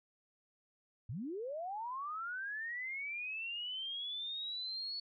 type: linear sweep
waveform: sine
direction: up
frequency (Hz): 92.5 to 4435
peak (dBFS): -38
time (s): 1.09-5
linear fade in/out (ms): 5
effects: MP3 64 kbps